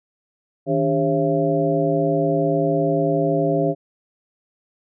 sine tone cluster, 158.9 / 289.5 / 401.1 / 543 / 672 Hz, D#3 / D4 / G4 / C#5 / E5, +37 / -25 / +40 / -36 / +33 cents, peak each -23 dBFS, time 0.66-3.75 s, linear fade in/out 50 ms, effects none

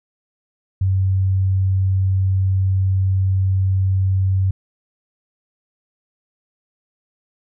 sine tone, 95.2 Hz, F#2, 50 cents sharp, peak -14 dBFS, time 0.81-4.51 s, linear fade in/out 5 ms, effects none

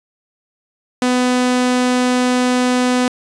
sawtooth tone, 250 Hz, B3, 21 cents sharp, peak -9 dBFS, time 1.02-3.08 s, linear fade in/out 2 ms, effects resampled to 22050 Hz

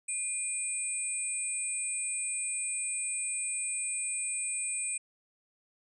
sine tone cluster, 2444 / 7900 / 8570 Hz, D#7 / B8 / C9, -32 / 0 / +40 cents, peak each -39 / -37 / -33 dBFS, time 0.08-4.98 s, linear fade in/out 10 ms, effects none

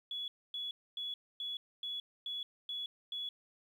sine tone bursts, 3389 Hz, G#7, 34 cents sharp, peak -37 dBFS, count 8, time 0.11-3.29 s, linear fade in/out 2 ms, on 170 ms, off 260 ms, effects 11-bit

